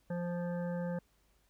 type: harmonic tone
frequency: 174.61 Hz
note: F3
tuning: in tune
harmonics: 1 / 3 / 5 / 7 / 9 / 10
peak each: -35 / -39 / -49 / -57 / -52 / -58 dBFS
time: 0.1-0.99 s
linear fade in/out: 5 ms
effects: added 50 Hz sine -70 dBFS peak until 1.49 s + pink hiss -73 dBFS RMS until 1.49 s